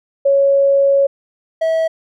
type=tone pair in turn; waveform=sine / triangle; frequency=554.4 / 648.1 Hz; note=C#5 / E5; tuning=0 / -30 cents; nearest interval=minor third; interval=270 cents; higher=second; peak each=-9 / -11 dBFS; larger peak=first; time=0.25-1.07 / 1.61-1.88 s; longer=first; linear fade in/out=10 ms; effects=none